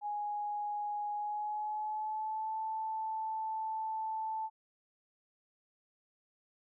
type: tone with pitch glide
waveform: sine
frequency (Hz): 830.6 to 879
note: G#5 to A5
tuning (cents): 0 to -2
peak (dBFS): -34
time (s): 0.01-4.5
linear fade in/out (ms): 50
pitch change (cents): +98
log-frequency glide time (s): 1.13-2.58
effects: none